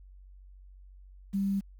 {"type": "tone with quantisation", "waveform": "sine", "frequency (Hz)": 197, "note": "G3", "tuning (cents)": 9, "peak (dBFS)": -26, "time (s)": [1.33, 1.61], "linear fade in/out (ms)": 20, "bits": 9, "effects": ["added 47 Hz sine -49 dBFS peak until 1.79 s"]}